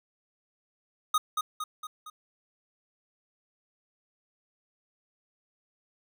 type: tone with echo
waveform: square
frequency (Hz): 1244.5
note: D#6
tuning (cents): 0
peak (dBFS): -22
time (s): 1.14-1.18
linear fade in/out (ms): 5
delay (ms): 230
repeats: 4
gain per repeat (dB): -5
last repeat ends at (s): 2.1
effects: none